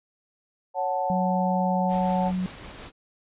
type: chord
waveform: sine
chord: F# minor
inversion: second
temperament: equal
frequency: 554.4 / 740 / 880 Hz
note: C#5 / F#5 / A5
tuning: 0 / 0 / 0 cents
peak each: -29 / -27 / -28 dBFS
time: 0.74-2.32 s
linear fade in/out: 50 ms
type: tone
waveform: sine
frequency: 184.1 Hz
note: F#3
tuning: 8 cents flat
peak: -24 dBFS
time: 1.1-2.46 s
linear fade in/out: 0 ms
type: noise with tremolo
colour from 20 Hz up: pink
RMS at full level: -40 dBFS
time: 1.88-2.92 s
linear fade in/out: 50 ms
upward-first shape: triangle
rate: 5.5 Hz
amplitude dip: 35%
effects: resampled to 8000 Hz